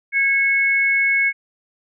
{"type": "tone pair together", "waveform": "sine", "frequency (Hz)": [1643.6, 2196], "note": ["G#6", "C#7"], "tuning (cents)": [-18, -17], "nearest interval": "perfect fourth", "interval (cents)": 501, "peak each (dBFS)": [-22, -15], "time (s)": [0.12, 1.33], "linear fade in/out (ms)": 50, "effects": []}